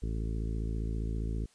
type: harmonic tone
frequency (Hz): 55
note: A1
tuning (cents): 0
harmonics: 1 / 2 / 3 / 4 / 5 / 6 / 7 / 8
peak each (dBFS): -32 / -38 / -42 / -44 / -46 / -48 / -49 / -50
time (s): 0.02-1.46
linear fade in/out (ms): 10
effects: white hiss -65 dBFS RMS until 1.54 s + resampled to 22050 Hz